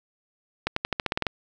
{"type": "accelerating click train", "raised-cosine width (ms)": 0.3, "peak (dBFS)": -8, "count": 10, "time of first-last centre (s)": [0.67, 1.267], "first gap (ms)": 94, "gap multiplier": 0.91, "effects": []}